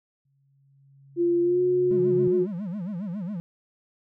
sine tone with exponential growth, 137.8 Hz, C#3, 10 cents flat, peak -26 dBFS, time 0.25-2.28 s, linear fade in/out 5 ms, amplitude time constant 440 ms
sine tone with pitch glide, 345.7 to 362 Hz, F4 to F#4, -18 to -38 cents, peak -19 dBFS, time 1.16-2.47 s, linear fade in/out 50 ms, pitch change +80 cents, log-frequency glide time 1.42-1.61 s
triangle tone with vibrato, 190 Hz, F#3, 46 cents sharp, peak -27 dBFS, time 1.91-3.4 s, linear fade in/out 0 ms, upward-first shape sine, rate 7.3 Hz, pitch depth 220 cents each way
effects none

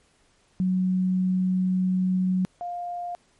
sine tone pair in turn, 185 / 703.3 Hz, F#3 / F5, 0 / +12 cents, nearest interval octave + major seventh, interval 2312 cents, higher second, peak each -20 / -29 dBFS, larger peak first, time 0.6-2.45 / 2.61-3.15 s, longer first, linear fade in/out 0 ms, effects pink hiss -63 dBFS RMS until 3.39 s + MP3 48 kbps

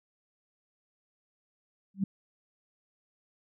sine tone with exponential growth, 194.7 Hz, G3, 12 cents flat, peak -21 dBFS, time 1.94-2.04 s, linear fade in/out 5 ms, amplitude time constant 20 ms, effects none

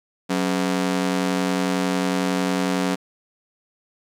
sawtooth ring-modulated tone, 230 Hz, A#3, 23 cents flat, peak -13 dBFS, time 0.29-2.96 s, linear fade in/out 20 ms, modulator 45.5 Hz, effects low-pass 10000 Hz 12 dB/octave + 9-bit

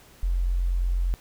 sine tone, 44.31 Hz, F1, 26 cents sharp, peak -21 dBFS, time 0.23-1.14 s, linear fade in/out 0 ms, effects pink hiss -53 dBFS RMS until 1.2 s

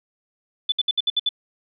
sine tone bursts, 3487 Hz, A7, 16 cents flat, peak -17 dBFS, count 7, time 0.69-1.291 s, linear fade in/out 5 ms, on 31 ms, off 64 ms, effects none

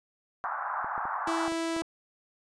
pink band-pass noise, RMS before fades -33 dBFS, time 0.44-1.48 s, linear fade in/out 0 ms, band 760 to 1500 Hz, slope 48 dB/octave
clicks, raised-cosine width 1 ms, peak -27 dBFS, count 8, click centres 0.845 / 0.979 / 1.054 / 1.278 / 1.481 / 1.521 / 1.765 / 1.82 s
sawtooth tone, 329.6 Hz, E4, in tune, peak -25 dBFS, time 1.27-1.82 s, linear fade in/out 5 ms
effects resampled to 22050 Hz

